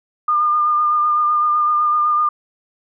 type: tone with vibrato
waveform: sine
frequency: 1209 Hz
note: D6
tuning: 50 cents sharp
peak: -13 dBFS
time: 0.28-2.29 s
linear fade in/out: 5 ms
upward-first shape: sine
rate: 7.9 Hz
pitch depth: 20 cents each way
effects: none